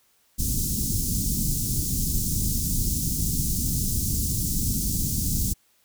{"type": "band-stop noise", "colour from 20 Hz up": "pink", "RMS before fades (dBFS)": -25, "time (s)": [0.38, 5.54], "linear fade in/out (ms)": 20, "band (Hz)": [240, 5800], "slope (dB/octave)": 24, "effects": ["white hiss -64 dBFS RMS until 5.84 s"]}